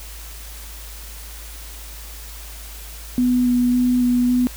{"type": "tone with vibrato", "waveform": "sine", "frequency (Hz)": 246.9, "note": "B3", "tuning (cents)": 0, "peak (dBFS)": -14, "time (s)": [3.18, 4.47], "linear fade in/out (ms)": 0, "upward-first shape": "square", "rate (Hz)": 1.8, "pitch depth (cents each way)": 10, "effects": ["added 53 Hz sine -35 dBFS peak until 4.56 s", "white hiss -39 dBFS RMS until 4.56 s"]}